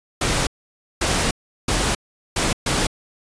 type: noise bursts at uneven times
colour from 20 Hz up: pink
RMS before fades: -20 dBFS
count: 5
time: 0.21-0.47 / 1.01-1.31 / 1.68-1.95 / 2.36-2.53 / 2.66-2.87 s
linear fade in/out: 5 ms
effects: resampled to 22050 Hz